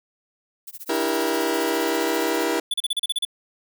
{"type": "noise with tremolo", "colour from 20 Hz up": "violet", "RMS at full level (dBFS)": -35, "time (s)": [0.67, 2.44], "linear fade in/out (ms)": 5, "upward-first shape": "sine", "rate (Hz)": 15, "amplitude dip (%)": 100}
{"type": "chord", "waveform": "sawtooth", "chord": "E half-diminished seventh", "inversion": "third", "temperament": "just", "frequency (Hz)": [296.7, 329.6, 395.6, 474.7], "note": ["D4", "E4", "G4", "Bb4"], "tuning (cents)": [18, 0, 16, 31], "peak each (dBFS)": [-26, -21, -23, -22], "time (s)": [0.89, 2.6], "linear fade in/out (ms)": 5}
{"type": "tone bursts", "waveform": "square", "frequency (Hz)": 3468, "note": "A7", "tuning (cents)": -26, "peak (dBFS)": -21, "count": 9, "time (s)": [2.71, 3.251], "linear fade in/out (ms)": 5, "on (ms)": 29, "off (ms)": 35}
{"effects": []}